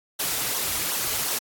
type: noise with flanger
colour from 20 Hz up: white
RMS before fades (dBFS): -26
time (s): 0.19-1.39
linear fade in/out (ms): 10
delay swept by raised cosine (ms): 0.4 to 5.7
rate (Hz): 2.7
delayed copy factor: -0.65
effects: AAC 64 kbps

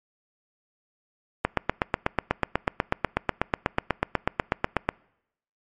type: click train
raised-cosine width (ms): 0.5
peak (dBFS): -5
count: 29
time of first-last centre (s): 1.45-4.89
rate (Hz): 8.14
effects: noise-tail reverb RT60 0.8 s tail -26 dB re dry + MP3 48 kbps

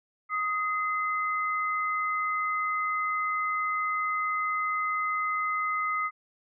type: tone pair together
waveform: sine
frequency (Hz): 1252.2 / 2057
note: D#6 / C7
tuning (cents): +11 / -30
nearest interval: major sixth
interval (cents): 859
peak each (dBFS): -27 / -32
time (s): 0.29-6.11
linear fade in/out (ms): 50
effects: none

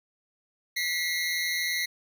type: tone pair together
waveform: 25% pulse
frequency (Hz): 1956.1 / 2124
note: B6 / C7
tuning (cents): -17 / +25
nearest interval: minor second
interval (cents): 142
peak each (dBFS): -26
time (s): 0.76-1.86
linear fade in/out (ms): 10
effects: none

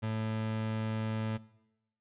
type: tone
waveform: 30% pulse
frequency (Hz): 110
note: A2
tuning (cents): 0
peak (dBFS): -29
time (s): 0.02-1.38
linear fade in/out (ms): 20
effects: noise-tail reverb RT60 0.9 s tail -20 dB re dry + resampled to 8000 Hz

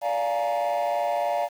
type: chord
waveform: triangle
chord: Bb dominant seventh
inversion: first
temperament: just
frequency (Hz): 582.7 / 699.2 / 839.1 / 932.3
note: D5 / F5 / Ab5 / Bb5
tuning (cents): -14 / +2 / +18 / 0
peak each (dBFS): -24 / -23 / -28 / -29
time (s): 0.01-1.49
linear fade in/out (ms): 50
effects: tanh soft clip ceiling -17 dBFS + 8-bit

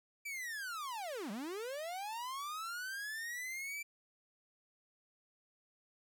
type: linear two-way sweep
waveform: 45% pulse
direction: down then up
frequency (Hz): 2349 to 187.1 to 2349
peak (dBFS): -40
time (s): 0.25-3.83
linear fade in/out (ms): 10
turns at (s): 1.31
effects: none

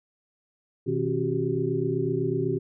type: tone cluster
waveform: sine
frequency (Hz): 124.9 / 159.1 / 271.4 / 366.7 / 394.7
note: B2 / D#3 / C#4 / F#4 / G4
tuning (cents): +20 / +39 / -36 / -15 / +12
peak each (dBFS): -31 / -31 / -32 / -28 / -29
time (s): 0.86-2.59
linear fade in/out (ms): 20
effects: none

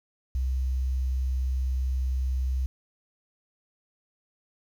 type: tone with quantisation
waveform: sine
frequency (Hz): 64.5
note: C2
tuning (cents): -24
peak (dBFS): -24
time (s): 0.35-2.66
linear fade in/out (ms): 0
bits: 9
effects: none

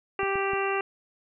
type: harmonic tone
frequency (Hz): 392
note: G4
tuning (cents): 0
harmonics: 1 / 2 / 3 / 4 / 5 / 6 / 7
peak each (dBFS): -28 / -32 / -32 / -36 / -36 / -38 / -34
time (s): 0.19-0.81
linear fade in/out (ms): 2
type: clicks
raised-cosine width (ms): 3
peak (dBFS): -27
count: 3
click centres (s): 0.232 / 0.356 / 0.534
effects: none

